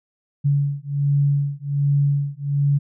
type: beating tone pair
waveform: sine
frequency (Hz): 141.5 / 142.8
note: C#3 / D3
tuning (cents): +36 / -48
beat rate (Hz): 1.3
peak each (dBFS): -20 / -20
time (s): 0.44-2.79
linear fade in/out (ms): 20
effects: none